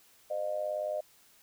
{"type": "tone with amplitude modulation", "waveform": "sine", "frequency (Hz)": 610, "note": "D#5", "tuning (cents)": -34, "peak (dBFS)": -27, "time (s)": [0.3, 1.01], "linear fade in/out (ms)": 10, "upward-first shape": "sine", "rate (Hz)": 98.6, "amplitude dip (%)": 80, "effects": ["white hiss -62 dBFS RMS until 1.42 s"]}